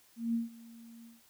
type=tone with ADSR envelope; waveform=sine; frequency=231.1 Hz; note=A#3; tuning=15 cents flat; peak=-27 dBFS; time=0.16-1.22 s; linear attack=180 ms; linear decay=150 ms; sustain=-22 dB; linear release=170 ms; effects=white hiss -64 dBFS RMS until 1.29 s